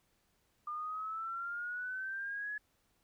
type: exponential sweep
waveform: sine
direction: up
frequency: 1200 to 1703 Hz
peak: -37 dBFS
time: 0.67-2.58 s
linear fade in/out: 5 ms
effects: pink hiss -75 dBFS RMS until 3.03 s